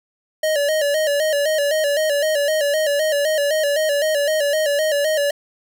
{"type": "tone with vibrato", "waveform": "square", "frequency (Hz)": 598, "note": "D5", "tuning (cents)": 31, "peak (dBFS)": -17, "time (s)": [0.43, 5.31], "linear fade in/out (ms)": 5, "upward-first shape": "square", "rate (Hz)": 3.9, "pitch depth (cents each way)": 75, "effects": []}